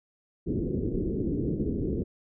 white low-pass noise, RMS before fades -29 dBFS, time 0.46-2.04 s, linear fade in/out 20 ms, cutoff 420 Hz, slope 48 dB/octave, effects none

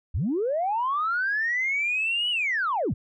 sine linear two-way sweep, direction up then down, 53.4 to 2980 to 53.4 Hz, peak -22 dBFS, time 0.14-2.94 s, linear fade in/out 10 ms, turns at 2.3 s, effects tanh soft clip ceiling -18 dBFS

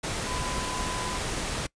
sine tone in noise, 1005 Hz, B5, 30 cents sharp, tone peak -35 dBFS, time 0.26-1.18 s, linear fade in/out 10 ms, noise pink, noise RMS -31 dBFS, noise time 0.03-1.67 s, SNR -7 dB, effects noise-tail reverb RT60 0.1 s tail -23 dB re dry + resampled to 22050 Hz

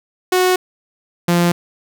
sawtooth tone pair in turn, 367.2 / 173.3 Hz, F#4 / F3, -13 / -13 cents, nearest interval octave + minor second, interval 1300 cents, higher first, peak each -8 dBFS, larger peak neither, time 0.32-0.56 / 1.28-1.52 s, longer neither, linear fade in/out 5 ms, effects none

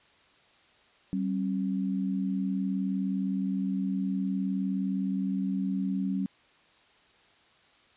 sine tone pair together, 191.77 / 271.2 Hz, G3 / C#4, -38 / -38 cents, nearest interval tritone, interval 600 cents, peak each -28 / -32 dBFS, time 1.13-6.26 s, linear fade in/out 0 ms, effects white hiss -61 dBFS RMS until 7.96 s + resampled to 8000 Hz

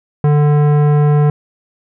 sine tone with tanh clipping, 147.7 Hz, D3, 10 cents sharp, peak -10 dBFS, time 0.24-1.3 s, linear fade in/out 2 ms, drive 16 dB, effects none

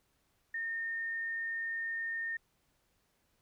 sine tone, 1827 Hz, A#6, 35 cents flat, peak -34 dBFS, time 0.54-2.37 s, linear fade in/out 5 ms, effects pink hiss -75 dBFS RMS until 3.41 s

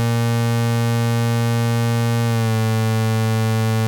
35% pulse tone with pitch glide, 116.8 to 111.2 Hz, A#2 to A2, +4 to +19 cents, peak -14 dBFS, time 0-3.87 s, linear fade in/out 0 ms, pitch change -85 cents, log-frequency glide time 2.26-2.53 s, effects none

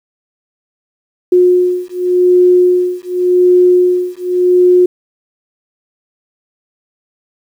sine beating tone pair, 360 / 360.88 Hz, F#4 / F#4, -47 / -43 cents, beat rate 0.88 Hz, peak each -10 dBFS, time 1.32-4.86 s, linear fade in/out 5 ms, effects 7-bit

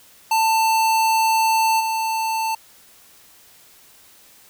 square tone with level steps, 890 Hz, A5, 20 cents sharp, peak -16 / -21 dBFS, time 0.31-2.55 s, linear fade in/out 5 ms, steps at 1.79 s, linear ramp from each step 20 ms, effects white hiss -50 dBFS RMS until 4.49 s

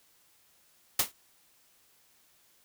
white noise with exponential decay, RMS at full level -20 dBFS, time 0.99-1.12 s, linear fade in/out 5 ms, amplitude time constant 27 ms, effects white hiss -65 dBFS RMS until 2.64 s

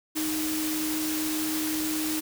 sine tone in noise, 311.1 Hz, D#4, in tune, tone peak -28 dBFS, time 0.15-2.21 s, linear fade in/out 20 ms, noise white, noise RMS -32 dBFS, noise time 0.15-2.21 s, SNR +1 dB, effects none

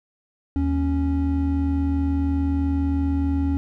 triangle tone pair together, 78.06 / 277.2 Hz, D#2 / C#4, +6 / 0 cents, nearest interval octave + minor seventh, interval 2194 cents, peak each -20 dBFS, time 0.56-3.57 s, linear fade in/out 0 ms, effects none

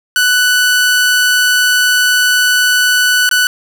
sawtooth tone with dropouts, 1488 Hz, F#6, 9 cents sharp, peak -5 dBFS, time 0.16-3.47 s, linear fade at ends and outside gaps 1 ms, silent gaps 3.291-3.312 s, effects none

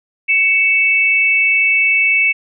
sine tone pair together, 2235 / 2637 Hz, C#7 / E7, +14 / 0 cents, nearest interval minor third, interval 286 cents, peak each -13 dBFS, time 0.28-2.33 s, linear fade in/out 20 ms, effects none

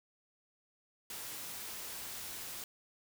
white noise, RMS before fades -44 dBFS, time 1.1-2.64 s, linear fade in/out 2 ms, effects none

